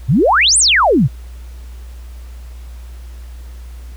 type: exponential two-way sweep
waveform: sine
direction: up then down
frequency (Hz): 107.5 to 9610 to 107.5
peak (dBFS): -8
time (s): 0.08-1.08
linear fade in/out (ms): 20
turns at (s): 0.58
effects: added 60 Hz sine -29 dBFS peak until 3.96 s + pink hiss -47 dBFS RMS until 3.96 s